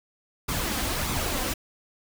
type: noise with flanger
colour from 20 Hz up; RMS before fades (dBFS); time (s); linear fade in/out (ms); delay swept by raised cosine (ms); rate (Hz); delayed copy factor
pink; -28; 0.48-1.54; 10; 0.81 to 3.91; 1.6; +0.5
effects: none